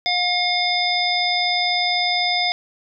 harmonic tone, 716 Hz, F5, 43 cents sharp, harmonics 1 / 3 / 5 / 7, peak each -23 / -23 / -23 / -23 dBFS, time 0.06-2.52 s, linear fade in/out 0 ms, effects none

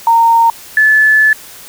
sine tone pair in turn, 921 / 1732.6 Hz, A#5 / A6, -21 / -27 cents, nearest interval major seventh, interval 1094 cents, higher second, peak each -5 dBFS, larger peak neither, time 0.07-0.5 / 0.77-1.33 s, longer second, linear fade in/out 2 ms, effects white hiss -34 dBFS RMS until 1.68 s

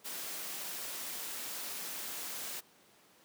white noise, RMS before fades -41 dBFS, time 0.04-2.61 s, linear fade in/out 20 ms, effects pink hiss -63 dBFS RMS until 3.24 s + high-pass 200 Hz 12 dB/octave

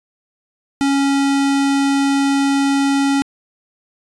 square tone, 277.2 Hz, C#4, in tune, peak -14 dBFS, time 0.81-3.22 s, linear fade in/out 0 ms, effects resampled to 22050 Hz

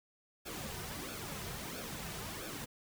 pink noise with flanger, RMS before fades -43 dBFS, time 0.45-2.66 s, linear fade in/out 20 ms, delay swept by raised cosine 1 to 3.7 ms, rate 1.5 Hz, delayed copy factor -0.65, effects none

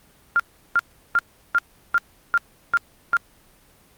sine tone bursts, 1396.9 Hz, F6, in tune, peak -14 dBFS, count 8, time 0.36-3.168 s, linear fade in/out 0 ms, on 36 ms, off 360 ms, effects pink hiss -55 dBFS RMS until 3.97 s + Opus 24 kbps

